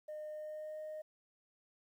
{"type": "tone with pitch glide", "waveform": "sine", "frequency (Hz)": [610, 617.8], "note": ["D#5", "D#5"], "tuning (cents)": [-34, -12], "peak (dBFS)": -40, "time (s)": [0.08, 1.02], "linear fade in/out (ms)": 10, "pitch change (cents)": 22, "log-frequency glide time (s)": [0.31, 0.8], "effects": ["tanh soft clip ceiling -40 dBFS", "12-bit"]}